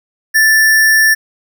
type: tone with sample-and-hold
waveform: sine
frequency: 1760 Hz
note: A6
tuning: in tune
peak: -6 dBFS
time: 0.34-1.15 s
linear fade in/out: 20 ms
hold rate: 7350 Hz
effects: none